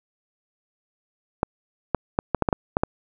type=clicks; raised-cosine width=1 ms; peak=-5 dBFS; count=9; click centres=1.431 / 1.947 / 2.189 / 2.347 / 2.423 / 2.488 / 2.528 / 2.769 / 2.835 s; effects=none